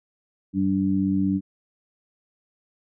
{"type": "harmonic tone", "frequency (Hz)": 96.3, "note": "G2", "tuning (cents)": -30, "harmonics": [1, 2, 3], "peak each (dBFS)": [-31, -22, -23], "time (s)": [0.53, 1.41], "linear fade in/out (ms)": 50, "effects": []}